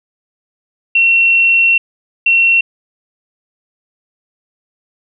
sine tone bursts at uneven times, 2721 Hz, F7, 46 cents flat, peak -7 dBFS, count 2, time 0.95-1.78 / 2.26-2.61 s, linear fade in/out 5 ms, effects none

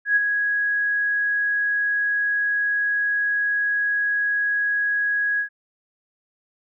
sine tone with ADSR envelope, 1661.2 Hz, G#6, in tune, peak -13 dBFS, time 0.05-5.49 s, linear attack 110 ms, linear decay 25 ms, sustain -6 dB, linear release 95 ms, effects none

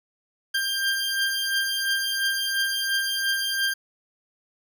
20% pulse beating tone pair, 1588 / 1590.9 Hz, G6 / G6, +22 / +25 cents, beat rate 2.9 Hz, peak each -24 / -20 dBFS, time 0.54-3.74 s, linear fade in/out 10 ms, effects none

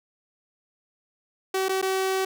sawtooth tone with dropouts, 380.8 Hz, F#4, 50 cents sharp, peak -19 dBFS, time 1.54-2.25 s, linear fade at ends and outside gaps 5 ms, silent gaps 1.685-1.692 / 1.816-1.825 s, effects none

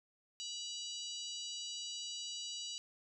harmonic tone with a mistuned harmonic, 976 Hz, B5, 21 cents flat, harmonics 3 / 4 / 5 / 6 / 7 / 8, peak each -45 / -47 / -49 / -51 / -52 / -53 dBFS, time 0.4-2.78 s, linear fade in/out 0 ms, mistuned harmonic 5, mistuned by -64 cents, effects none

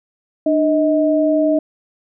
sine tone pair together, 300.2 / 631 Hz, D4 / D#5, +38 / +24 cents, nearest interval octave + minor second, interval 1286 cents, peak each -15 dBFS, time 0.46-1.59 s, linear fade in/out 5 ms, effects none

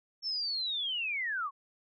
sine linear sweep, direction down, 5430 to 1050 Hz, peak -31 dBFS, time 0.22-1.51 s, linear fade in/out 50 ms, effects none

